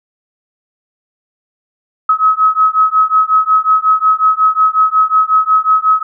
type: beating tone pair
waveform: sine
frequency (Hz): 1277 / 1282.5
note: D#6 / E6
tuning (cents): +45 / -48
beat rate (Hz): 5.5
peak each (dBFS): -11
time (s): 2.09-6.03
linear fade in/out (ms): 5
effects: none

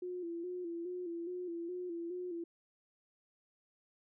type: tone with vibrato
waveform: sine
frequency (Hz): 349.2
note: F4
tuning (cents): 0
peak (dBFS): -38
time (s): 0.02-2.44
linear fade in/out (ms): 5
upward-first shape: square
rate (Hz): 2.4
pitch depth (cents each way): 55
effects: none

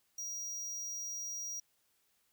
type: tone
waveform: square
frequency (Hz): 5740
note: F8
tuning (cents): +47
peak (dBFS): -39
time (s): 0.18-1.6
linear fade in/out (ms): 5
effects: white hiss -75 dBFS RMS until 2.32 s

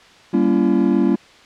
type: chord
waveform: triangle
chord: G diminished seventh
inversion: none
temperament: just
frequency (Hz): 196 / 235.2 / 282.2 / 338.7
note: G3 / Bb3 / Db4 / Fb4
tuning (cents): 0 / +16 / +31 / +47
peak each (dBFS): -17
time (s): 0.33-1.16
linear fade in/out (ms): 10
effects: white hiss -46 dBFS RMS until 1.45 s + low-pass 4000 Hz 12 dB/octave

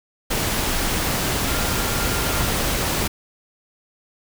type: tone in noise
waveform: sine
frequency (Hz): 1395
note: F6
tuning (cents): -2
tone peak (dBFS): -32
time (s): 1.47-2.48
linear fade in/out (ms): 10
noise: pink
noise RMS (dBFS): -22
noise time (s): 0.3-3.08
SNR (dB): -13
effects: none

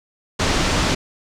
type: low-pass noise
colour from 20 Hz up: pink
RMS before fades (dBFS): -19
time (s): 0.39-0.95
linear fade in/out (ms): 10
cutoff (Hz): 7000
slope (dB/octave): 24
effects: none

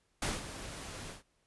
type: noise with ADSR envelope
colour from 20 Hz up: pink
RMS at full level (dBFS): -32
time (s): 0.22-1.23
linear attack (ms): 4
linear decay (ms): 190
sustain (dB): -12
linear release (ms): 150
effects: pink hiss -75 dBFS RMS until 1.46 s + resampled to 24000 Hz

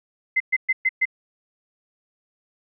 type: tone bursts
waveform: sine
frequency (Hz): 2061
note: C7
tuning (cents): -27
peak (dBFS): -16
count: 5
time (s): 0.36-1.055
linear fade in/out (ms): 10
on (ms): 43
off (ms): 120
effects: none

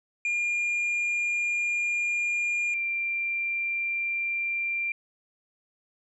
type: tone pair in turn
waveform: triangle / sine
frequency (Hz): 2412 / 2372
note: D7 / D7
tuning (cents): +46 / +17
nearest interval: unison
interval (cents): 29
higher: first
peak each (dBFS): -23 / -26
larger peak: first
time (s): 0.25-2.74 / 2.74-4.92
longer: first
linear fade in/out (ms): 2
effects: resampled to 22050 Hz

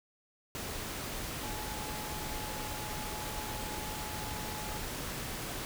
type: tone in noise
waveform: sine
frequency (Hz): 851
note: G#5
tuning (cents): +42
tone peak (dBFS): -44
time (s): 1.43-4.79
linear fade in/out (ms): 0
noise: pink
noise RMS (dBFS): -39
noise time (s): 0.55-5.65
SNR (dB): -8
effects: none

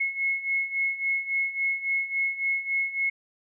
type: beating tone pair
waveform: sine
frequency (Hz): 2176 / 2179.6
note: C#7 / C#7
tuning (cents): -33 / -30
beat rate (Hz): 3.6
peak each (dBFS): -30 / -26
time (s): 0-3.1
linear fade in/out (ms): 10
effects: none

